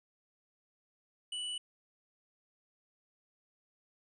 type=tone; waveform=square; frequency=2960 Hz; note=F#7; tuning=in tune; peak=-37 dBFS; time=1.32-1.58 s; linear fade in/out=5 ms; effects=resampled to 24000 Hz